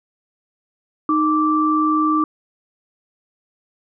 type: tone pair together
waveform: sine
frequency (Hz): 309.1 / 1169.4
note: D#4 / D6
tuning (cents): -11 / -8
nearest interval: octave + major seventh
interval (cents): 2303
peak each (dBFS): -17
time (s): 1.09-2.24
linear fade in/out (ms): 2
effects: none